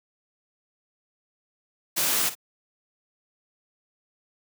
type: noise with echo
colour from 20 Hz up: white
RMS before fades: -24 dBFS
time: 1.96-2.3 s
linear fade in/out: 20 ms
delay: 53 ms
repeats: 1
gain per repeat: -14 dB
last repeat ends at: 2.353 s
effects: high-pass 150 Hz 12 dB/octave